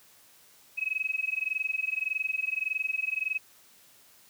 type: tone with amplitude modulation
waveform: sine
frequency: 2554 Hz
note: D#7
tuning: 45 cents sharp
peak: -24 dBFS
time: 0.77-3.39 s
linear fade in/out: 20 ms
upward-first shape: sine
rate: 21.7 Hz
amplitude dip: 95%
effects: white hiss -58 dBFS RMS until 4.29 s + high-pass 60 Hz 12 dB/octave